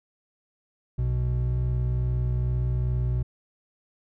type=tone pair together; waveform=triangle; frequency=61.5 / 123.93 Hz; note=B1 / B2; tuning=-7 / +6 cents; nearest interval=octave; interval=1213 cents; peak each=-24 / -23 dBFS; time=0.98-3.23 s; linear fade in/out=10 ms; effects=none

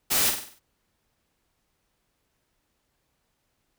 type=noise with echo; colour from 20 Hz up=white; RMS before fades=-23 dBFS; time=0.1-0.31 s; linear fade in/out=20 ms; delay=48 ms; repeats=6; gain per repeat=-6 dB; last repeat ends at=0.598 s; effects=pink hiss -74 dBFS RMS until 3.78 s

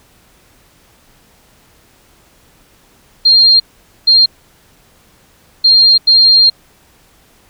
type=tone bursts at uneven times; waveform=sine; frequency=4203 Hz; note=C8; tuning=7 cents sharp; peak=-4 dBFS; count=4; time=3.25-3.6 / 4.07-4.26 / 5.64-5.98 / 6.07-6.5 s; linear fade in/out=10 ms; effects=pink hiss -49 dBFS RMS until 7.49 s

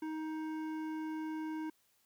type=tone with hard clipping; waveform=sine; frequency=313.8 Hz; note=D#4; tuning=15 cents sharp; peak=-39 dBFS; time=0.02-1.7 s; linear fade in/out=5 ms; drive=12 dB; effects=white hiss -73 dBFS RMS until 2.05 s

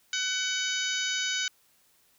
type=harmonic tone with a mistuned harmonic; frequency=752 Hz; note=F#5; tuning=28 cents sharp; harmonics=2 / 3 / 4 / 5 / 6 / 7 / 8 / 9; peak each=-33 / -36 / -33 / -35 / -40 / -40 / -36 / -39 dBFS; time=0.13-1.48 s; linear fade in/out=2 ms; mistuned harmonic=7; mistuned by=-73 cents; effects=white hiss -65 dBFS RMS until 2.18 s

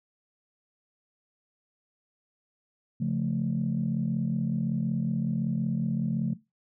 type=chord; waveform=sine; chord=Db augmented; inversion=none; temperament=equal; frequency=138.59 / 174.61 / 220 Hz; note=Db3 / F3 / A3; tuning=0 / 0 / 0 cents; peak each=-29 dBFS; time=3-6.34 s; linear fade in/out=10 ms; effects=noise-tail reverb RT60 0.2 s tail -17 dB re dry + tanh soft clip ceiling -18 dBFS

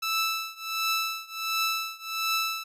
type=tone with tremolo; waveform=15% pulse; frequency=1318.5 Hz; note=E6; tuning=in tune; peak=-17 dBFS; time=0.02-2.64 s; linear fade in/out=10 ms; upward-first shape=triangle; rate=1.4 Hz; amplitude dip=95%; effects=resampled to 32000 Hz

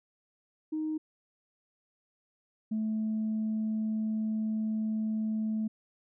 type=tone pair in turn; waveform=sine; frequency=311.1 / 218 Hz; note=D#4 / A3; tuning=0 / -16 cents; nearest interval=tritone; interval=616 cents; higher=first; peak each=-29 / -27 dBFS; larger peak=second; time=0.72-0.98 / 2.71-5.68 s; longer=second; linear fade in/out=10 ms; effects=tanh soft clip ceiling -25 dBFS

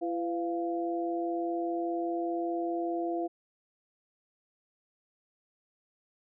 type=tone cluster; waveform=sine; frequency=337.9 / 503 / 693 Hz; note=E4 / B4 / F5; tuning=+43 / +32 / -14 cents; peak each=-31 / -40 / -34 dBFS; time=0.01-3.28 s; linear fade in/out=20 ms; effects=none

